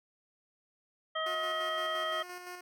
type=harmonic tone; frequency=635 Hz; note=D#5; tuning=35 cents sharp; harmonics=1 / 2 / 3 / 5; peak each=-36 / -35 / -39 / -38 dBFS; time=1.15-2.23 s; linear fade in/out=10 ms
type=tone with tremolo; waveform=10% pulse; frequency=358.5 Hz; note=F4; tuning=45 cents sharp; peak=-33 dBFS; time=1.26-2.61 s; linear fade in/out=5 ms; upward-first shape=square; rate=5.8 Hz; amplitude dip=40%
effects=none